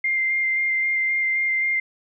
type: tone with vibrato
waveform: sine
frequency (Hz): 2100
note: C7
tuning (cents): +6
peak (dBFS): -19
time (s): 0.04-1.8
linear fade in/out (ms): 5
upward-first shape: square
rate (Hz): 3.8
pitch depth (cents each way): 10
effects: none